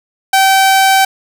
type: tone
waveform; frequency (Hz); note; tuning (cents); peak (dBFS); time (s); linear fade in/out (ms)
sawtooth; 772; G5; -27; -3; 0.33-1.05; 5
effects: none